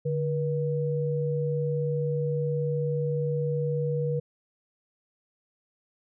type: tone pair together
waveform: sine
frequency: 146.83 / 481.8 Hz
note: D3 / B4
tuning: 0 / -43 cents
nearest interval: octave + major sixth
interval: 2057 cents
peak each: -27 / -28 dBFS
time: 0.05-4.2 s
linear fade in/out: 10 ms
effects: none